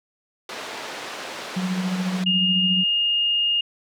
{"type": "band-pass noise", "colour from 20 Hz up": "pink", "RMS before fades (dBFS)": -34, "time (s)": [0.49, 2.24], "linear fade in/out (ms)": 2, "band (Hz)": [440, 5000], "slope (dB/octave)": 12}
{"type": "tone with tremolo", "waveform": "sine", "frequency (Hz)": 184.7, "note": "F#3", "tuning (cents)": -3, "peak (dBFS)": -20, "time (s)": [1.56, 2.84], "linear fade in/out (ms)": 10, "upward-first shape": "sine", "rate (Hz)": 14, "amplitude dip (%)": 50}
{"type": "tone", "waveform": "sine", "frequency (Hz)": 2838, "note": "F7", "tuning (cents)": 27, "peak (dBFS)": -18, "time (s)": [2.26, 3.61], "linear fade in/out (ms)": 5}
{"effects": []}